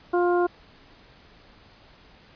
harmonic tone, 352.5 Hz, F4, 16 cents sharp, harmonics 1 / 2 / 3 / 4, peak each -20 / -26 / -30 / -32 dBFS, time 0.13-0.47 s, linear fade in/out 10 ms, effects pink hiss -53 dBFS RMS until 2.35 s + resampled to 11025 Hz

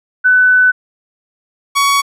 sine / sawtooth tone pair in turn, 1500 / 1121.6 Hz, F#6 / C#6, +23 / +20 cents, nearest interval perfect fourth, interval 503 cents, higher first, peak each -6 dBFS, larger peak neither, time 0.24-0.72 / 1.75-2.02 s, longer first, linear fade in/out 20 ms, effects resampled to 32000 Hz

